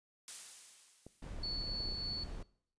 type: noise with exponential decay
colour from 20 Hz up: blue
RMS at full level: -42 dBFS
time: 0.28-1.71 s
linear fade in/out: 1 ms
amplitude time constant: 310 ms
type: clicks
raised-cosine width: 2 ms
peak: -37 dBFS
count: 9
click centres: 1.066 / 1.388 / 1.458 / 1.64 / 1.693 / 1.805 / 1.857 / 1.888 / 1.923 s
type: noise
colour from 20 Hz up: brown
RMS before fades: -44 dBFS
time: 1.22-2.43 s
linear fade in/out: 5 ms
type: tone with tremolo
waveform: sine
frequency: 4435 Hz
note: C#8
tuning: in tune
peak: -36 dBFS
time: 1.43-2.24 s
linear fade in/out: 5 ms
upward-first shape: triangle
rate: 3.3 Hz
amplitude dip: 25%
effects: noise-tail reverb RT60 0.6 s tail -21 dB re dry + resampled to 22050 Hz